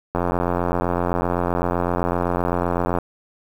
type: click train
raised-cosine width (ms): 1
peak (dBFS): -7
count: 250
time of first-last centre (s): 0.15-2.986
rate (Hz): 87.8
effects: 7-bit